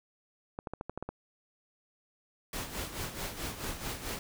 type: clicks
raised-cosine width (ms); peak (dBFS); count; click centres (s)
1; -23; 8; 0.589 / 0.672 / 0.736 / 0.811 / 0.896 / 0.976 / 1.026 / 1.09
type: noise with tremolo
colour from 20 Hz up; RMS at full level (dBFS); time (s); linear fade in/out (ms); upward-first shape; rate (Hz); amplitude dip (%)
pink; -36; 2.53-4.19; 2; sine; 4.6; 65
effects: none